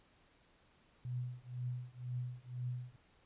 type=tone with tremolo; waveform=sine; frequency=124.1 Hz; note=B2; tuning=9 cents sharp; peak=-35 dBFS; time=1.05-2.96 s; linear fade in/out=0 ms; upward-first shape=triangle; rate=2 Hz; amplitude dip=100%; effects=pink hiss -69 dBFS RMS until 3.25 s + resampled to 8000 Hz